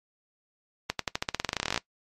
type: accelerating click train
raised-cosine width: 0.2 ms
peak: -9 dBFS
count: 21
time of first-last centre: 0.9-1.777 s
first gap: 93 ms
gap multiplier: 0.91
effects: noise-tail reverb RT60 0.1 s tail -19 dB re dry + MP3 64 kbps